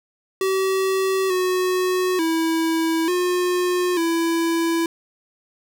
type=tone with pitch steps; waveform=square; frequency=382.2 / 367.6 / 326.1 / 359.2 / 332.5 Hz; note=G4 / F#4 / E4 / F4 / E4; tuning=-44 / -11 / -19 / +49 / +15 cents; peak=-19 dBFS; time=0.41-4.86 s; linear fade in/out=2 ms; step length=890 ms; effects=none